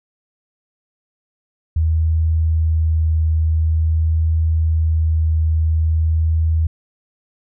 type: tone with vibrato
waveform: sine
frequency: 79.9 Hz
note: D#2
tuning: 47 cents sharp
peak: -13 dBFS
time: 1.76-6.67 s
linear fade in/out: 5 ms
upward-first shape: triangle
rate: 0.48 Hz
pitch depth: 10 cents each way
effects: none